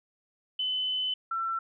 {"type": "tone pair in turn", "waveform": "sine", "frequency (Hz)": [3025, 1344.6], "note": ["F#7", "E6"], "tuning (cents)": [38, 34], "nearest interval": "octave + major second", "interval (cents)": 1404, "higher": "first", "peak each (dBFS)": [-27, -28], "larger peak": "first", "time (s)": [[0.59, 1.14], [1.31, 1.59]], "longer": "first", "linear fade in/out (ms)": 5, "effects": []}